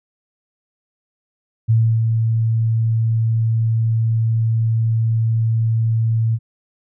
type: tone with ADSR envelope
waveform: sine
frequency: 113 Hz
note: A2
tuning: 47 cents sharp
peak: -10 dBFS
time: 1.68-6.39 s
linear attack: 23 ms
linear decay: 300 ms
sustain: -4 dB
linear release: 49 ms
effects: none